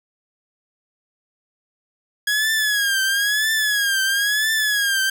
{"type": "tone with vibrato", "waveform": "sawtooth", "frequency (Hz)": 1661, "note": "G#6", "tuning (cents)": 0, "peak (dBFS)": -14, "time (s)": [2.27, 5.1], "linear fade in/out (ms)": 5, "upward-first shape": "triangle", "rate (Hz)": 1, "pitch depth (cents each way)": 120, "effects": ["8-bit"]}